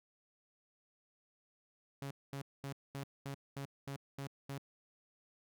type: tone bursts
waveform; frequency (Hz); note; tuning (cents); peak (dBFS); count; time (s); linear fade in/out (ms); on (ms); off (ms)
sawtooth; 138.59; C#3; 0; -37; 9; 2.02-4.581; 2; 89; 220
effects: none